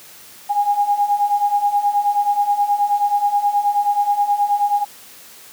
sine beating tone pair, 812 / 821.4 Hz, G#5 / G#5, -39 / -19 cents, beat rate 9.4 Hz, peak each -20 / -16 dBFS, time 0.49-4.85 s, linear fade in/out 20 ms, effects white hiss -42 dBFS RMS until 5.52 s + high-pass 100 Hz 12 dB/octave

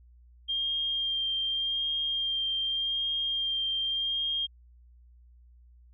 sine tone with vibrato, 3200 Hz, G7, 35 cents sharp, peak -27 dBFS, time 0.48-4.47 s, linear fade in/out 20 ms, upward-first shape sine, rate 0.85 Hz, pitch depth 15 cents each way, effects added 60 Hz sine -53 dBFS peak until 5.93 s

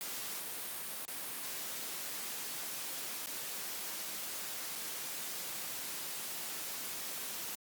white noise with dropouts, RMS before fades -41 dBFS, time 0.01-7.55 s, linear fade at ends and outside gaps 0 ms, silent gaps 1.052-1.08 / 3.26-3.27 / 4.753-4.757 s, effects high-pass 150 Hz 12 dB/octave + Opus 48 kbps

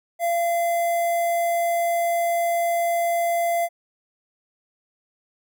square tone with notch filter, 684 Hz, F5, 36 cents flat, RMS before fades -22 dBFS, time 0.19-3.69 s, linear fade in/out 50 ms, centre 4100 Hz, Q 0.58, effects none

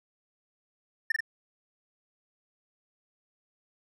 triangle tone with echo, 1795 Hz, A6, 34 cents sharp, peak -21 dBFS, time 1.1-1.12 s, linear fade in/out 5 ms, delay 43 ms, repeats 2, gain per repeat -2 dB, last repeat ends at 1.206 s, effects none

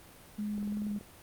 sine tone with vibrato, 207.7 Hz, G#3, in tune, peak -32 dBFS, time 0.38-0.99 s, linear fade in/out 10 ms, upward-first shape square, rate 2.9 Hz, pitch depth 11 cents each way
click train, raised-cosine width 2 ms, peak -34 dBFS, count 10, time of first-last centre 0.58-1.011 s, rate 20.9 Hz
effects pink hiss -54 dBFS RMS until 1.22 s + Opus 32 kbps

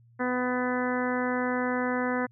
harmonic tone, 250 Hz, B3, 21 cents sharp, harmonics 1 / 2 / 3 / 4 / 5 / 6 / 7 / 8, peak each -29 / -31 / -36 / -35 / -38 / -36 / -36 / -40 dBFS, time 0.19-2.27 s, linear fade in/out 20 ms, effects added 117 Hz sine -55 dBFS peak until 2.31 s

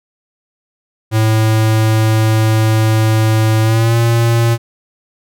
square tone with pitch glide, 110 to 116.34 Hz, A2 to A#2, 0 to -3 cents, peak -10 dBFS, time 1.11-4.58 s, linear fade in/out 50 ms, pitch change +97 cents, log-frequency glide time 3.62-3.96 s, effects none

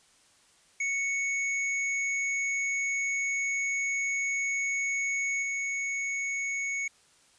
square tone with level steps, 2217 Hz, C#7, in tune, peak -28 / -30 dBFS, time 0.8-6.88 s, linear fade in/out 5 ms, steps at 5.42 s, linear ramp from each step 10 ms, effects white hiss -62 dBFS RMS until 7.38 s + resampled to 22050 Hz

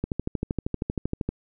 click train, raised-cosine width 3 ms, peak -13 dBFS, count 17, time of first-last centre 0.04-1.29 s, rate 12.8 Hz, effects none

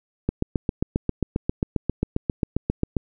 click train, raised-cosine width 3 ms, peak -8 dBFS, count 21, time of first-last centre 0.29-2.967 s, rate 7.47 Hz, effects none

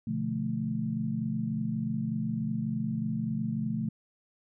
sine chord, B half-diminished seventh, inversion none, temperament equal, 123.47 / 146.83 / 174.61 / 220 Hz, B2 / D3 / F3 / A3, 0 / 0 / 0 / 0 cents, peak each -36 / -36 / -36 / -31 dBFS, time 0.07-3.89 s, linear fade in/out 5 ms, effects none

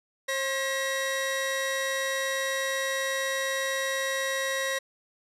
sawtooth tone pair together, 536 / 1910.1 Hz, C5 / A#6, +42 / +42 cents, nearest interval octave + minor seventh, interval 2200 cents, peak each -26 dBFS, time 0.28-4.79 s, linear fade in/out 10 ms, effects low-pass 11000 Hz 12 dB/octave

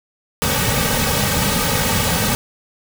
pink noise with comb filter, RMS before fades -18 dBFS, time 0.42-2.35 s, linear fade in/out 0 ms, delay 2.9 ms, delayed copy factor -1, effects none

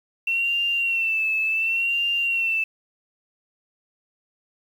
sine tone with vibrato, 2700 Hz, E7, 41 cents sharp, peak -20 dBFS, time 0.27-2.64 s, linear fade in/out 5 ms, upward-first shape sine, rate 0.69 Hz, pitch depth 58 cents each way, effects 8-bit

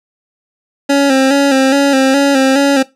25% pulse tone with vibrato, 272.9 Hz, C#4, 27 cents flat, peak -4 dBFS, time 0.89-2.83 s, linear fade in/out 10 ms, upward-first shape square, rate 2.4 Hz, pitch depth 45 cents each way, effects noise-tail reverb RT60 0.2 s tail -18 dB re dry + low-pass 9000 Hz 12 dB/octave

